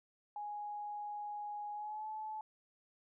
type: tone with pitch glide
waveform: sine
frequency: 830.6 to 864.4 Hz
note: G#5 to A5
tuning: 0 to -31 cents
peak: -40 dBFS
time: 0.36-2.41 s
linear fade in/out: 2 ms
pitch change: +69 cents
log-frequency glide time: 1.73-2.07 s
effects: none